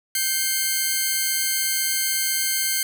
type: tone pair together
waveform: 5% pulse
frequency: 1556 / 2126 Hz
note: G6 / C7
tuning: -13 / +27 cents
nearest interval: perfect fourth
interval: 540 cents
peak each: -13 dBFS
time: 0.15-2.83 s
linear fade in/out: 2 ms
effects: none